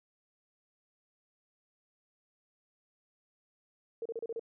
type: tone bursts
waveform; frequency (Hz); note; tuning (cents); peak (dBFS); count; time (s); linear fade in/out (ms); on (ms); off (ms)
sine; 457.6; A#4; -32; -34; 6; 4.02-4.395; 2; 35; 33
effects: none